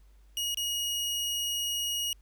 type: tone with dropouts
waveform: sawtooth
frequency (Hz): 2885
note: F#7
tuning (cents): -44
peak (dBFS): -26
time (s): 0.37-2.13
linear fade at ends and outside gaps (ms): 1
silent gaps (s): 0.545-0.572
effects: added 50 Hz sine -54 dBFS peak until 2.21 s + pink hiss -70 dBFS RMS until 2.21 s